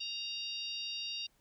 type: harmonic tone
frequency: 932.3 Hz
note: A#5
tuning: in tune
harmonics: 3 / 4 / 5 / 6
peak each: -41 / -42 / -43 / -49 dBFS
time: 0-1.27 s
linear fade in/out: 10 ms
effects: pink hiss -72 dBFS RMS until 1.4 s